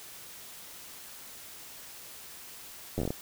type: slowing click train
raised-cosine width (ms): 2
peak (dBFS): -18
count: 8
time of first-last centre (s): 2.98-3.105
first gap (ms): 10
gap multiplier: 1.19
effects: white hiss -47 dBFS RMS until 3.21 s